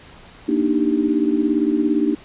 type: chord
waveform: sine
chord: Eb major seventh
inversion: second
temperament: equal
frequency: 233.1 / 293.7 / 311.1 / 392 Hz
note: Bb3 / D4 / Eb4 / G4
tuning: 0 / 0 / 0 / 0 cents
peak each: -23 / -19 / -20 / -25 dBFS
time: 0.48-2.15 s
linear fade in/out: 10 ms
effects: pink hiss -44 dBFS RMS until 2.24 s + resampled to 8000 Hz